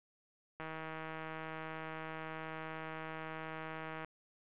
click train, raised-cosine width 0.5 ms, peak -29 dBFS, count 549, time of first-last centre 0.6-4.047 s, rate 159 Hz, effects resampled to 8000 Hz + 10-bit

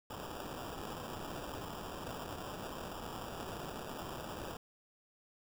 white noise with sample-and-hold, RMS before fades -44 dBFS, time 0.1-4.57 s, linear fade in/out 5 ms, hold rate 2100 Hz, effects none

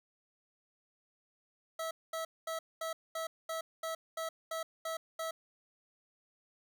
25% pulse tone bursts, 650 Hz, E5, 24 cents flat, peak -32 dBFS, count 11, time 1.79-5.31 s, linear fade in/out 5 ms, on 120 ms, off 220 ms, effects none

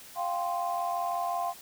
sine chord, F suspended second, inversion none, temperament equal, 698.5 / 784 / 1046.5 Hz, F5 / G5 / C6, 0 / 0 / 0 cents, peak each -30 / -34 / -33 dBFS, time 0.15-1.54 s, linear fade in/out 50 ms, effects tanh soft clip ceiling -20 dBFS + white hiss -49 dBFS RMS until 1.61 s

